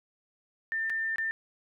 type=tone with dropouts; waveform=sine; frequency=1795 Hz; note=A6; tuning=34 cents sharp; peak=-28 dBFS; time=0.72-1.31 s; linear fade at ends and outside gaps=0 ms; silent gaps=0.897-0.901 / 1.159-1.183 s; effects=none